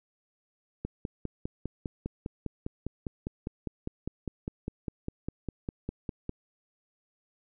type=click train; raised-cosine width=3 ms; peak=-20 dBFS; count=28; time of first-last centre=0.85-6.294 s; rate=4.96 Hz; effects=none